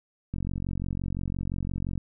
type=click train; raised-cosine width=5 ms; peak=-19 dBFS; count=76; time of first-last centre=0.34-1.978 s; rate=45.8 Hz; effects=none